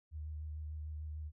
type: tone with vibrato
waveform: sine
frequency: 76.6 Hz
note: D#2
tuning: 27 cents flat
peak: -40 dBFS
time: 0.11-1.32 s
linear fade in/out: 50 ms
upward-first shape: sine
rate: 6.7 Hz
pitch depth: 21 cents each way
effects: none